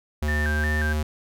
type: tone with pitch glide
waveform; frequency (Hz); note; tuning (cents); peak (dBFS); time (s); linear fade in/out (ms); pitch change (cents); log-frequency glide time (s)
square; 75.1 to 76.1; D2 to D#2; +39 to -38; -23; 0.22-1.03; 5; +23; 0.44-0.75
type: tone with vibrato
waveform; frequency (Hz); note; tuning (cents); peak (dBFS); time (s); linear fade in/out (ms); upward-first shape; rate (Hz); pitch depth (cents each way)
sine; 1682; G#6; +22; -26; 0.28-0.93; 5; square; 2.8; 110
effects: none